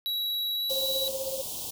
square tone with pitch glide, 3892 to 3919 Hz, B7 to B7, -26 to -14 cents, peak -28 dBFS, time 0.06-1.08 s, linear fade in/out 0 ms, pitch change +12 cents, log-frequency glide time 0.56-0.63 s
white band-stop noise, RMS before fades -36 dBFS, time 0.69-1.71 s, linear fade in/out 10 ms, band 990 to 3000 Hz, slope 48 dB/octave
sine tone with tremolo, 533 Hz, C5, 32 cents sharp, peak -28 dBFS, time 0.7-1.42 s, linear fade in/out 10 ms, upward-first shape triangle, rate 16 Hz, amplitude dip 80%
effects none

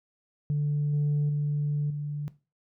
sine tone with level steps, 146.83 Hz, D3, in tune, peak -22 / -20 / -23 / -29 dBFS, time 0.5-2.28 s, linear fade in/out 0 ms, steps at 0.93 / 1.29 / 1.9 s, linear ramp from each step 5 ms, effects noise-tail reverb RT60 0.3 s tail -17 dB re dry + tanh soft clip ceiling -21 dBFS

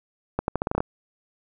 accelerating click train, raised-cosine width 1 ms, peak -9 dBFS, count 9, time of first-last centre 0.39-0.805 s, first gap 91 ms, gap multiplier 0.83, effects none

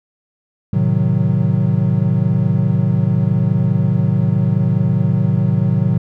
triangle chord, A diminished seventh, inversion none, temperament equal, 110 / 130.81 / 155.56 / 185 Hz, A2 / C3 / Eb3 / Gb3, 0 / 0 / 0 / 0 cents, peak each -16 dBFS, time 0.73-5.98 s, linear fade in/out 5 ms, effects none

